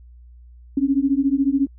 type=beating tone pair; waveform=sine; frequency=268.2 / 282.2 Hz; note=C4 / C#4; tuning=+43 / +31 cents; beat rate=14 Hz; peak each=-19 dBFS; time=0.77-1.67 s; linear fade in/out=5 ms; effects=added 60 Hz sine -42 dBFS peak until 1.78 s